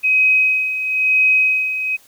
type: tone with tremolo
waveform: sine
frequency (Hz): 2529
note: D#7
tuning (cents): +28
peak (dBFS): -10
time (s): 0.03-1.97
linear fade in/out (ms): 20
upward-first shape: sine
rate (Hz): 1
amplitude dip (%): 65
effects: white hiss -50 dBFS RMS until 2.07 s